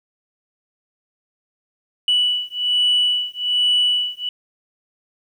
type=beating tone pair; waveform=sine; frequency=2956 / 2957.2 Hz; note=F#7 / F#7; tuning=-2 / -2 cents; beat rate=1.2 Hz; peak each=-18 / -18 dBFS; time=2.08-4.29 s; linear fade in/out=2 ms; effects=tanh soft clip ceiling -10 dBFS + 9-bit